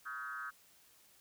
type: tone with frequency modulation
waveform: sine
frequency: 1404 Hz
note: F6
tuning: 9 cents sharp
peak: -40 dBFS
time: 0.05-0.51 s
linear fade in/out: 20 ms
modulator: 139 Hz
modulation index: 1.6
effects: white hiss -65 dBFS RMS until 1.2 s